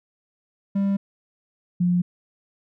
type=tone pair in turn; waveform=triangle / sine; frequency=197.8 / 177.16 Hz; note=G3 / F3; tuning=+16 / +25 cents; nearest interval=major second; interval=191 cents; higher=first; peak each=-17 dBFS; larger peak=neither; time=0.75-0.97 / 1.8-2.02 s; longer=neither; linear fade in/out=10 ms; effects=none